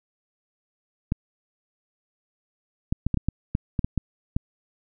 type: clicks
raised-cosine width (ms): 5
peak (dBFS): -10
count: 11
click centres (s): 1.121 / 2.925 / 3.066 / 3.143 / 3.173 / 3.286 / 3.551 / 3.792 / 3.845 / 3.977 / 4.365
effects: none